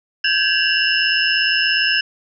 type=tone cluster; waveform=sine; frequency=1561 / 1678 / 2743 / 2911 / 5250 Hz; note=G6 / G#6 / F7 / F#7 / E8; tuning=-8 / +17 / -32 / -29 / -8 cents; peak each=-21 dBFS; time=0.24-2.01 s; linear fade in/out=5 ms; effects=none